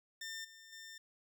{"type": "tone with level steps", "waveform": "15% pulse", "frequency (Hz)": 1800, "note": "A6", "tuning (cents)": 39, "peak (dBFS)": [-36, -49, -43], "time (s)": [0.21, 0.98], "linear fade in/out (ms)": 5, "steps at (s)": [0.44, 0.72], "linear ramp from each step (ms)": 10, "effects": []}